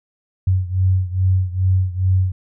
sine beating tone pair, 92.5 / 94.9 Hz, F#2 / F#2, 0 / +44 cents, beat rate 2.4 Hz, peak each -16 / -19 dBFS, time 0.47-2.32 s, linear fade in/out 5 ms, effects none

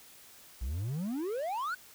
triangle exponential sweep, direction up, 55.6 to 1541 Hz, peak -30 dBFS, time 0.61-1.75 s, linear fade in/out 10 ms, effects white hiss -55 dBFS RMS until 1.94 s

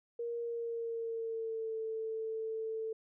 sine tone with pitch glide, 470 to 443.6 Hz, A#4 to A4, +14 to +14 cents, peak -35 dBFS, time 0.19-2.93 s, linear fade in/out 5 ms, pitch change -100 cents, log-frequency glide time 0.4-1.77 s, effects none

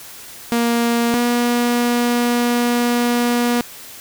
sawtooth tone pair in turn, 234.9 / 240.5 Hz, A#3 / B3, +13 / -46 cents, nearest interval unison, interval 41 cents, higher second, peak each -11 dBFS, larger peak neither, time 0.52-1.14 / 1.14-3.61 s, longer second, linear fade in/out 0 ms, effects white hiss -37 dBFS RMS until 4 s

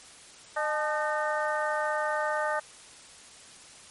harmonic tone with a mistuned harmonic, 304.7 Hz, D#4, 36 cents flat, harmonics 2 / 3 / 4 / 5 / 6, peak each -30 / -32 / -33 / -34 / -35 dBFS, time 0.56-2.6 s, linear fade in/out 10 ms, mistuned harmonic 3, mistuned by -77 cents, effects white hiss -50 dBFS RMS until 3.9 s + MP3 48 kbps

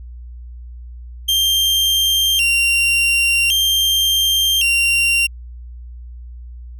40% pulse tone with vibrato, 2960 Hz, F#7, in tune, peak -12 dBFS, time 1.28-5.27 s, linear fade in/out 10 ms, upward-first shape square, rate 0.45 Hz, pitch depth 120 cents each way, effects added 60 Hz sine -31 dBFS peak until 6.79 s

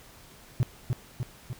triangle tone with echo, 123.47 Hz, B2, in tune, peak -17 dBFS, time 0.6-0.63 s, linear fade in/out 0 ms, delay 300 ms, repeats 3, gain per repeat -4 dB, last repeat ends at 1.53 s, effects tanh soft clip ceiling -15 dBFS + pink hiss -52 dBFS RMS until 1.59 s

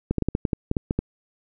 clicks, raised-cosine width 3 ms, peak -9 dBFS, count 11, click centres 0.11 / 0.183 / 0.223 / 0.286 / 0.351 / 0.452 / 0.532 / 0.714 / 0.768 / 0.909 / 0.99 s, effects none

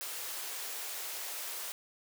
white high-pass noise, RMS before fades -40 dBFS, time 0.01-1.72 s, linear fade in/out 0 ms, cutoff 390 Hz, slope 24 dB/octave, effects none

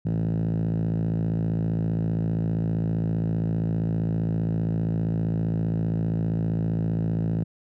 5% pulse tone with band-pass filter, 55.2 Hz, A1, 6 cents sharp, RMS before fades -25 dBFS, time 0.05-7.44 s, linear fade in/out 10 ms, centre 140 Hz, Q 5, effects none

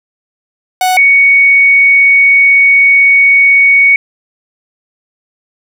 45% pulse / sine tone pair in turn, 740 / 2231 Hz, F#5 / C#7, 0 / +11 cents, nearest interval octave + perfect fifth, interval 1911 cents, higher second, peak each -8 / -3 dBFS, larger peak second, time 0.81-0.97 / 0.97-3.96 s, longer second, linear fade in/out 2 ms, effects none

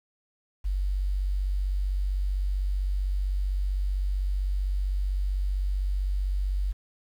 sine tone, 47.82 Hz, G1, 42 cents flat, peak -24 dBFS, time 0.64-6.73 s, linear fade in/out 20 ms, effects 9-bit

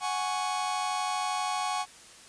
45% pulse chord, F# suspended second, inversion none, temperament just, 740 / 832.5 / 1110 Hz, F#5 / G#5 / C#6, 0 / +4 / +2 cents, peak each -33 dBFS, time 0-1.86 s, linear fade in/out 50 ms, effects white hiss -51 dBFS RMS until 2.28 s + resampled to 22050 Hz

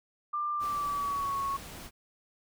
sine tone with pitch glide, 1191 to 1104.8 Hz, D6 to C#6, +24 to -6 cents, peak -29 dBFS, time 0.33-1.57 s, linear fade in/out 10 ms, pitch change -130 cents, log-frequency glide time 0.54-1.38 s
pink noise, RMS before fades -45 dBFS, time 0.59-1.91 s, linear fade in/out 50 ms
effects none

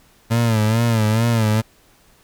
30% pulse tone with vibrato, 112.4 Hz, A2, 37 cents sharp, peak -12 dBFS, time 0.3-1.62 s, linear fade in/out 20 ms, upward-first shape sine, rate 2.3 Hz, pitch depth 86 cents each way, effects pink hiss -54 dBFS RMS until 2.23 s

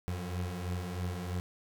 30% pulse beating tone pair, 87.31 / 90.41 Hz, F2 / F#2, 0 / -40 cents, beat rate 3.1 Hz, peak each -37 / -33 dBFS, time 0.08-1.4 s, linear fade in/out 0 ms, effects none

